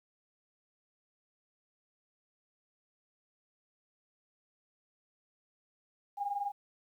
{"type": "tone pair together", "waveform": "sine", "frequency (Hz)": [794, 814], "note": ["G5", "G#5"], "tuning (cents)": [22, -35], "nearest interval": "unison", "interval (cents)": 43, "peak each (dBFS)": [-38, -34], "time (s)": [6.17, 6.52], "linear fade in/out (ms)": 20, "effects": ["11-bit"]}